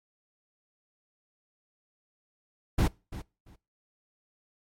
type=noise with echo; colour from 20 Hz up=brown; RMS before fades=-22 dBFS; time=2.78-2.88 s; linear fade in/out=10 ms; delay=340 ms; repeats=2; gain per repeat=-15 dB; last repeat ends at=3.56 s; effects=noise-tail reverb RT60 0.3 s tail -24 dB re dry + MP3 64 kbps